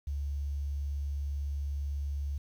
sine tone with quantisation, 71 Hz, C#2, 42 cents sharp, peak -31 dBFS, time 0.07-2.38 s, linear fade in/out 5 ms, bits 10, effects none

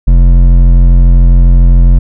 triangle tone with hard clipping, 43.65 Hz, F1, in tune, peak -3 dBFS, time 0.07-1.99 s, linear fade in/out 10 ms, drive 13 dB, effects none

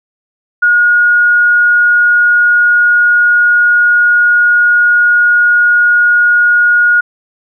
sine tone, 1440 Hz, F#6, 47 cents flat, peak -5 dBFS, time 0.62-7.01 s, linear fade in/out 10 ms, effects none

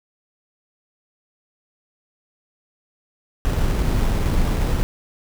brown noise with sample-and-hold, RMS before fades -19 dBFS, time 3.45-4.83 s, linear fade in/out 0 ms, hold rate 4410 Hz, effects none

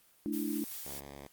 sine chord, A suspended fourth, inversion none, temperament equal with one note detuned, 216.3 / 293.7 / 329.6 Hz, A3 / D4 / E4, -29 / 0 / 0 cents, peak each -37 / -35 / -38 dBFS, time 0.26-0.64 s, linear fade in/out 0 ms
blue noise with tremolo, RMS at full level -42 dBFS, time 0.32-1.01 s, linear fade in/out 20 ms, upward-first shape triangle, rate 5.3 Hz, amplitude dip 25%
5% pulse tone, 70.2 Hz, C#2, 22 cents sharp, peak -35 dBFS, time 0.85-1.27 s, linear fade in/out 5 ms
effects white hiss -65 dBFS RMS until 1.32 s + Opus 32 kbps

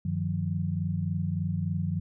sine tone cluster, 96.5 / 154.8 / 178.2 Hz, G2 / D#3 / F3, -27 / -9 / +35 cents, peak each -31 dBFS, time 0.05-2 s, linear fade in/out 5 ms, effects none

